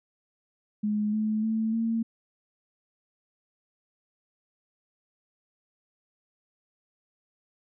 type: tone with pitch steps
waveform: sine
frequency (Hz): 210.2 / 215.7 / 221.4 / 227.2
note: G#3 / A3 / A3 / A#3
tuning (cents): +21 / -34 / +11 / -44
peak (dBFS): -24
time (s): 0.83-2.03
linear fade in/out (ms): 10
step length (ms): 300
effects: none